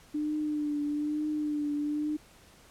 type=tone with vibrato; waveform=sine; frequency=298.2 Hz; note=D4; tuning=27 cents sharp; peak=-28 dBFS; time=0.14-2.17 s; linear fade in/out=10 ms; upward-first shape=triangle; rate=1.1 Hz; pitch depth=39 cents each way; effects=pink hiss -57 dBFS RMS until 2.7 s + low-pass 12000 Hz 12 dB/octave